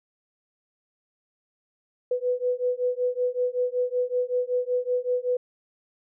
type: beating tone pair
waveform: sine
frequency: 493.9 / 499.2 Hz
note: B4 / B4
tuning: 0 / +19 cents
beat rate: 5.3 Hz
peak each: -26 dBFS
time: 2.11-5.37 s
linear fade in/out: 5 ms
effects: none